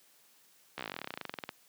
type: slowing click train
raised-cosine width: 0.3 ms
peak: -21 dBFS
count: 25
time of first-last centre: 0.78-1.491 s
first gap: 14 ms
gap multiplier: 1.06
effects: white hiss -64 dBFS RMS until 1.68 s + high-pass 150 Hz 12 dB/octave